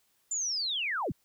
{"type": "linear sweep", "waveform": "sine", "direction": "down", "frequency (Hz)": [7260, 64.1], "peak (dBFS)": -29, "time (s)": [0.31, 1.12], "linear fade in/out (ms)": 5, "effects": ["white hiss -71 dBFS RMS until 1.24 s"]}